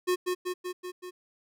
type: tone with echo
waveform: square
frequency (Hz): 362.1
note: F#4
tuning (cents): -37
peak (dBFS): -24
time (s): 0.07-0.16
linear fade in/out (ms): 20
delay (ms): 190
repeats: 5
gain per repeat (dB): -3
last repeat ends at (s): 1.11
effects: none